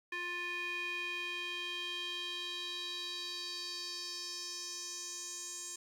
square tone with band-pass filter sweep, 352.4 Hz, F4, 16 cents sharp, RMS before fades -41 dBFS, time 0.12-5.76 s, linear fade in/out 5 ms, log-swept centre 2100 to 7200 Hz, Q 4, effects 11-bit

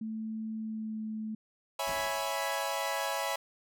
sine tone with pitch glide, 220 to 217.6 Hz, A3 to A3, 0 to -19 cents, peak -34 dBFS, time 0.01-1.35 s, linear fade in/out 5 ms, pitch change -19 cents, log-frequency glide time 0.56-1.01 s
sawtooth chord, C# minor seventh, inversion none, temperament equal, 554.4 / 659.3 / 830.6 / 987.8 Hz, C#5 / E5 / G#5 / B5, 0 / 0 / 0 / 0 cents, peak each -33 dBFS, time 1.79-3.36 s, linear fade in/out 5 ms
pink noise with exponential decay, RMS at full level -43 dBFS, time 1.87-2.79 s, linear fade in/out 5 ms, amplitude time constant 200 ms
effects none

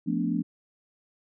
sine chord, B half-diminished seventh, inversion second, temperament equal with one note detuned, 174.61 / 220 / 246.9 / 289.5 Hz, F3 / A3 / B3 / D4, 0 / 0 / 0 / -25 cents, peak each -30 dBFS, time 0.06-0.43 s, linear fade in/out 20 ms, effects none

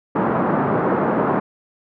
pink band-pass noise, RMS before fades -19 dBFS, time 0.15-1.4 s, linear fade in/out 10 ms, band 150 to 1300 Hz, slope 24 dB/octave, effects none

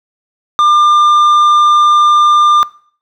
sine tone with tanh clipping, 1198 Hz, D6, 34 cents sharp, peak -7 dBFS, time 0.59-2.63 s, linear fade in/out 0 ms, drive 7 dB, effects noise-tail reverb RT60 0.5 s tail -20 dB re dry

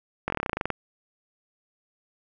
slowing click train, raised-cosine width 0.5 ms, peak -11 dBFS, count 14, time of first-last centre 0.28-0.703 s, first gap 21 ms, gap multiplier 1.07, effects none

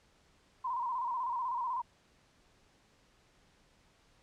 sine tone with vibrato, 987.8 Hz, B5, in tune, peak -32 dBFS, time 0.64-1.82 s, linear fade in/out 10 ms, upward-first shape square, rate 16 Hz, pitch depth 75 cents each way, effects pink hiss -67 dBFS RMS until 4.22 s + low-pass 7000 Hz 12 dB/octave

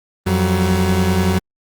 30% pulse tone pair together, 88.8 / 188.16 Hz, F2 / F#3, +29 / +29 cents, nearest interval octave + minor second, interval 1300 cents, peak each -14 dBFS, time 0.26-1.39 s, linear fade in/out 10 ms, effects Opus 32 kbps

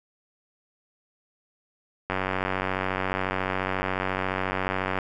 click train, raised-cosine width 0.5 ms, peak -11 dBFS, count 273, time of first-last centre 2.1-4.987 s, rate 94.2 Hz, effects none

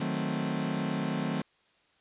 40% pulse chord, D# diminished seventh, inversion none, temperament equal, 155.56 / 185 / 220 / 261.6 Hz, D#3 / F#3 / A3 / C4, 0 / 0 / 0 / 0 cents, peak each -34 dBFS, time 0-1.42 s, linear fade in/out 5 ms, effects white hiss -67 dBFS RMS until 2 s + resampled to 8000 Hz

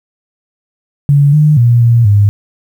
sine tone with pitch steps, 142.6 / 151.2 / 119.3 / 117.6 / 102.3 Hz, C#3 / D#3 / A#2 / A#2 / G#2, +49 / -49 / +41 / +16 / -26 cents, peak -4 dBFS, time 1.09-2.29 s, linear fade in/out 0 ms, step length 240 ms, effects 7-bit

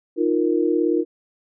sine chord, Eb suspended second, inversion none, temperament equal, 311.1 / 349.2 / 466.2 Hz, Eb4 / F4 / Bb4, 0 / 0 / 0 cents, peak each -21 / -20 / -23 dBFS, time 0.16-1.05 s, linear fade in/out 50 ms, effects none

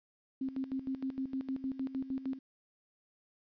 sine tone with tremolo, 265.3 Hz, C4, 24 cents sharp, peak -32 dBFS, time 0.41-2.39 s, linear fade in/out 5 ms, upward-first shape square, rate 6.5 Hz, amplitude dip 75%, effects resampled to 11025 Hz + 12-bit

